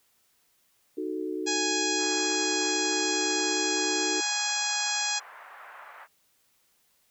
sine chord, D# diminished, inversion none, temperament equal with one note detuned, 308.3 / 370 / 440 Hz, D#4 / F#4 / A4, -16 / 0 / 0 cents, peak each -33 / -33 / -36 dBFS, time 0.97-4.21 s, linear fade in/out 10 ms
harmonic tone, 830.6 Hz, G#5, in tune, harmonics 1 / 2 / 3 / 4 / 5 / 6 / 7 / 8 / 9, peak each -35 / -35 / -35 / -35 / -35 / -35 / -35 / -35 / -35 dBFS, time 1.46-5.2 s, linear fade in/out 20 ms
white band-pass noise, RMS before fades -47 dBFS, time 1.97-6.08 s, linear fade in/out 50 ms, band 690 to 1700 Hz, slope 24 dB/octave
effects white hiss -68 dBFS RMS until 7.1 s

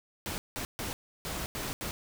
pink noise bursts at uneven times, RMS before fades -36 dBFS, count 6, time 0.26-0.38 / 0.56-0.65 / 0.79-0.93 / 1.25-1.46 / 1.55-1.73 / 1.81-1.91 s, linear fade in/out 0 ms, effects none

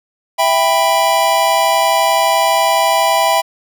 square chord, E minor, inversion none, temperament just, 659.3 / 791.1 / 988.9 Hz, E5 / G5 / B5, 0 / +16 / +2 cents, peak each -16 dBFS, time 0.38-3.42 s, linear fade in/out 20 ms, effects none

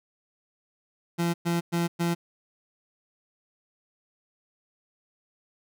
30% pulse tone bursts, 170.7 Hz, F3, 39 cents flat, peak -21 dBFS, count 4, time 1.18-2.15 s, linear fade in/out 20 ms, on 160 ms, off 110 ms, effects none

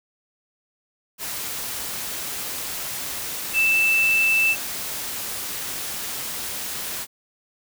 sine tone in noise, 2647 Hz, E7, 7 cents sharp, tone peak -16 dBFS, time 3.53-4.56 s, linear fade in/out 50 ms, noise white, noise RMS -30 dBFS, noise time 1.18-7.07 s, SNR +11 dB, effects none

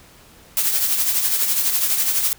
blue noise with tremolo, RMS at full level -17 dBFS, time 0.57-2.33 s, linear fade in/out 0 ms, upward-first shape triangle, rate 12 Hz, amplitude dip 55%, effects pink hiss -48 dBFS RMS until 2.38 s

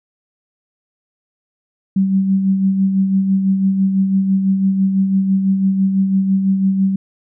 sine tone with tremolo, 192.7 Hz, G3, 29 cents flat, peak -10 dBFS, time 1.96-6.96 s, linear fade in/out 5 ms, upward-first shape sine, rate 6 Hz, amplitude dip 45%, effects none

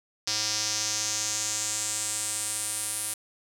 square tone with band-pass filter sweep, 107.4 Hz, A2, 41 cents flat, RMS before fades -30 dBFS, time 0.27-3.14 s, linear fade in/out 5 ms, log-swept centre 5300 to 10000 Hz, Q 3.5, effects none

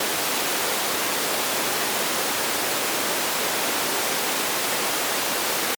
pink high-pass noise, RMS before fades -24 dBFS, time 0-5.75 s, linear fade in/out 5 ms, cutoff 360 Hz, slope 12 dB/octave, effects MP3 96 kbps

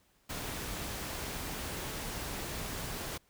pink noise, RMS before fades -39 dBFS, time 0.29-3.18 s, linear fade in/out 10 ms, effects pink hiss -69 dBFS RMS until 3.29 s

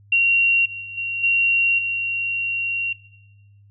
sine tone with level steps, 2751 Hz, F7, 27 cents flat, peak -13 / -29 / -22 / -14 / -20 dBFS, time 0.12-2.93 s, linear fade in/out 5 ms, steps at 0.65 / 0.97 / 1.23 / 1.78 s, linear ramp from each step 10 ms, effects noise-tail reverb RT60 1.0 s tail -18 dB re dry + added 101 Hz sine -48 dBFS peak until 3.7 s

